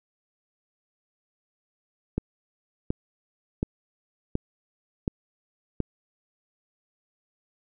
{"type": "click train", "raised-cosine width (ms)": 3, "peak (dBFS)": -12, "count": 6, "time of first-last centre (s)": [2.18, 5.803], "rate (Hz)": 1.38, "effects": []}